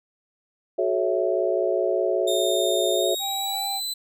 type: chord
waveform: sine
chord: F# minor seventh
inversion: none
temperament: equal with one note detuned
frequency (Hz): 370 / 429.2 / 554.4 / 659.3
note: F#4 / A4 / C#5 / E5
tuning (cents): 0 / -43 / 0 / 0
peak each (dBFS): -25 / -27 / -26 / -25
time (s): 0.78-3.15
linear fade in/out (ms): 10
type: tone with pitch glide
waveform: sawtooth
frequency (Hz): 3660 to 4014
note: A#7 to B7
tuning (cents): -32 to +27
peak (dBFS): -24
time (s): 2.27-3.94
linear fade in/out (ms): 10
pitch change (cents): +159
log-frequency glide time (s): 2.92-3.71
type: tone with vibrato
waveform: triangle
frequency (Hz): 784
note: G5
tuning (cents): 0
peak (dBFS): -27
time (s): 3.19-3.81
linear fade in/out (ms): 50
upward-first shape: sine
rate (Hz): 4.5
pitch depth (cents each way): 10
effects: none